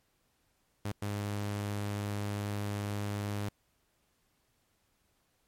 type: tone bursts at uneven times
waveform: sawtooth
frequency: 102.5 Hz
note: G#2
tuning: 22 cents flat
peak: -29 dBFS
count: 2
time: 0.85-0.92 / 1.02-3.49 s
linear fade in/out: 5 ms
effects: pink hiss -74 dBFS RMS until 5.47 s + MP3 64 kbps